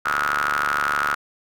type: ring-modulated tone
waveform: sawtooth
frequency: 72.8 Hz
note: D2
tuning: 15 cents flat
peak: -13 dBFS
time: 0.05-1.15 s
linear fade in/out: 10 ms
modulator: 1360 Hz
effects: none